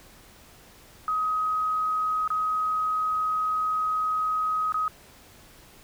sine tone with dropouts, 1262 Hz, D#6, 24 cents sharp, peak -23 dBFS, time 1.08-4.88 s, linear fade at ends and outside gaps 1 ms, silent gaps 2.277-2.303 / 4.722-4.743 s, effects pink hiss -52 dBFS RMS until 5.83 s

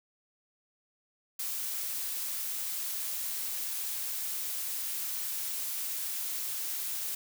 blue noise, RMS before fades -35 dBFS, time 1.39-7.15 s, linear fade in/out 5 ms, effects none

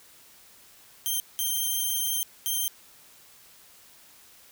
5% pulse tone bursts at uneven times, 3153 Hz, G7, 9 cents sharp, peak -17 dBFS, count 3, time 1.06-1.2 / 1.39-2.23 / 2.46-2.68 s, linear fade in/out 0 ms, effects white hiss -54 dBFS RMS until 4.51 s

